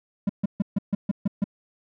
triangle tone bursts, 200 Hz, G3, 35 cents sharp, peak -17 dBFS, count 8, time 0.27-1.442 s, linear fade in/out 5 ms, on 24 ms, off 140 ms, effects none

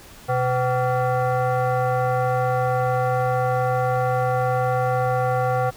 sine tone with frequency modulation, 125.7 Hz, B2, 31 cents sharp, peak -18 dBFS, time 0.28-5.71 s, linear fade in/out 20 ms, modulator 633 Hz, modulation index 1.5, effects pink hiss -45 dBFS RMS until 5.76 s

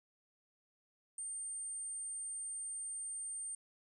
sine tone, 8770 Hz, C#9, 20 cents flat, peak -40 dBFS, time 1.18-3.55 s, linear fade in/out 2 ms, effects none

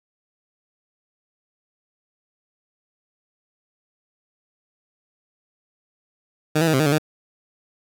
15% pulse tone with pitch steps, 153.9 / 165.6 / 157.8 / 131.7 / 155.3 / 141.9 / 154.2 Hz, D#3 / E3 / D#3 / C3 / D#3 / C#3 / D#3, -19 / +8 / +25 / +12 / -3 / +41 / -15 cents, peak -10 dBFS, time 6.55-6.984 s, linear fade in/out 10 ms, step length 62 ms, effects none

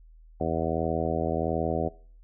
harmonic tone, 81.4 Hz, E2, 21 cents flat, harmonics 1 / 2 / 3 / 4 / 5 / 6 / 7 / 8 / 9, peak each -34 / -34 / -34 / -34 / -34 / -34 / -34 / -34 / -34 dBFS, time 0.4-1.89 s, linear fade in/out 10 ms, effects noise-tail reverb RT60 0.5 s tail -22 dB re dry + added 40 Hz sine -49 dBFS peak until 2.23 s

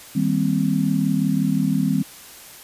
sine chord, C minor seventh, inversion first, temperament just, 156.98 / 196.22 / 235.5 / 261.6 Hz, Eb3 / G3 / Bb3 / C4, +16 / +2 / +18 / 0 cents, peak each -23 / -21 / -27 / -22 dBFS, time 0.15-2.03 s, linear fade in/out 10 ms, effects white hiss -42 dBFS RMS until 2.63 s + resampled to 32000 Hz

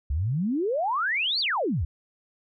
sine exponential two-way sweep, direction up then down, 63.8 to 4778 to 63.8 Hz, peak -23 dBFS, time 0.1-1.85 s, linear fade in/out 5 ms, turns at 1.4 s, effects none

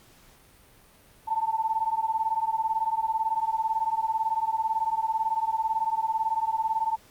sine beating tone pair, 880 / 898 Hz, A5 / A5, 0 / +35 cents, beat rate 18 Hz, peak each -27 dBFS, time 1.27-6.97 s, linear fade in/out 20 ms, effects pink hiss -56 dBFS RMS until 7.1 s + Opus 48 kbps

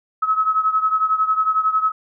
sine beating tone pair, 1283 / 1294 Hz, E6 / E6, -47 / -32 cents, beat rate 11 Hz, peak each -17 / -21 dBFS, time 0.22-1.92 s, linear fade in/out 10 ms, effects none

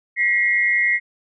sine tone pair together, 1923 / 2133 Hz, B6 / C7, -47 / +33 cents, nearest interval major second, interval 180 cents, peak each -18 dBFS, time 0.16-1 s, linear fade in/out 50 ms, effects none

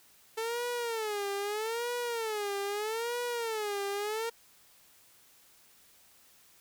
sawtooth tone with vibrato, 440 Hz, A4, in tune, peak -28 dBFS, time 0.37-4.3 s, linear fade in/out 10 ms, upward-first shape sine, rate 0.79 Hz, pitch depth 170 cents each way, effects white hiss -61 dBFS RMS until 6.6 s

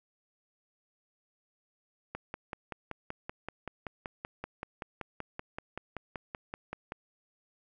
click train, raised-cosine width 0.5 ms, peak -22 dBFS, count 26, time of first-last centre 2.15-6.921 s, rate 5.24 Hz, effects none

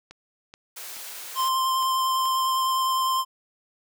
click train, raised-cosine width 0.2 ms, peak -26 dBFS, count 6, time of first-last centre 0.11-2.256 s, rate 2.33 Hz
white high-pass noise, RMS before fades -38 dBFS, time 0.76-1.49 s, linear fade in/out 10 ms, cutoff 490 Hz, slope 12 dB/octave
square tone with vibrato, 1046.5 Hz, C6, in tune, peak -22 dBFS, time 1.35-3.25 s, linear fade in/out 50 ms, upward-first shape triangle, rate 9.9 Hz, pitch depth 13 cents each way
effects none

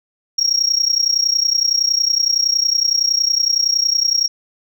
sine tone with amplitude modulation, 5588 Hz, F8, in tune, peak -8 dBFS, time 0.38-4.28 s, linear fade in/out 10 ms, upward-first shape sine, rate 30.8 Hz, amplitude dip 90%, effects tanh soft clip ceiling -9 dBFS

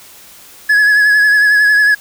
triangle tone with vibrato, 1688 Hz, G#6, 28 cents sharp, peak -5 dBFS, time 0.69-1.95 s, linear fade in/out 10 ms, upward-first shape sine, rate 11 Hz, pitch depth 32 cents each way, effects white hiss -39 dBFS RMS until 2 s

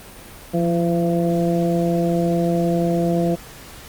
harmonic tone with a mistuned harmonic, 169.8 Hz, F3, 48 cents flat, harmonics 1 / 2 / 3 / 4, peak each -19 / -22 / -24 / -25 dBFS, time 0.53-3.36 s, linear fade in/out 20 ms, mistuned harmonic 1, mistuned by +31 cents, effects pink hiss -40 dBFS RMS until 3.88 s + Opus 32 kbps

